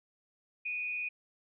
sine tone with frequency modulation, 2469 Hz, D#7, 14 cents flat, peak -33 dBFS, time 0.65-1.09 s, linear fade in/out 10 ms, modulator 141 Hz, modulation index 0.46, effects none

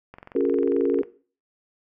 click train, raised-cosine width 0.5 ms, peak -26 dBFS, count 21, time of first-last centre 0.14-1.033 s, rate 22.4 Hz
sine chord, Bb minor seventh, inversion first, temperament equal with one note detuned, 277.2 / 357.6 / 415.3 / 466.2 Hz, Db4 / F4 / Ab4 / Bb4, 0 / +41 / 0 / 0 cents, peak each -24 dBFS, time 0.35-1.02 s, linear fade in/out 5 ms
effects noise-tail reverb RT60 0.4 s tail -17 dB re dry

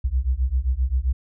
sine beating tone pair, 60.3 / 67.9 Hz, B1 / C#2, -41 / -35 cents, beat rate 7.6 Hz, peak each -22 dBFS, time 0.04-1.13 s, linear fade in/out 10 ms, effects none

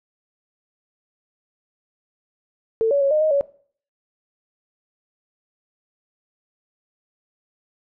sine tone with pitch steps, 448.1 / 565 / 553 / 612 / 624 / 563 Hz, A4 / C#5 / C#5 / D#5 / D#5 / C#5, +32 / +33 / -4 / -29 / +5 / +27 cents, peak -15 dBFS, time 2.81-3.41 s, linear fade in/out 0 ms, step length 100 ms, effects noise-tail reverb RT60 0.5 s tail -20 dB re dry

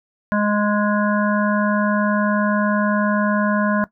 harmonic tone, 207.7 Hz, G#3, in tune, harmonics 1 / 3 / 5 / 7 / 8, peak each -18 / -23 / -25 / -26 / -27 dBFS, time 0.32-3.84 s, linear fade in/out 0 ms, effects noise-tail reverb RT60 0.1 s tail -17 dB re dry

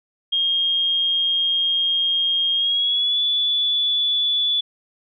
sine tone with pitch glide, 3236 to 3448 Hz, G#7 to A7, -46 to -36 cents, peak -17 dBFS, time 0.32-4.61 s, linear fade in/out 10 ms, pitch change +110 cents, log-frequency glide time 2.55-3.2 s, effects none

